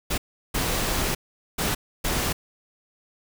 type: noise bursts at uneven times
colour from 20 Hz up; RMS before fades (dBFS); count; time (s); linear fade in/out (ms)
pink; -25; 4; 0.1-0.18 / 0.54-1.15 / 1.58-1.75 / 2.04-2.33; 10
effects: none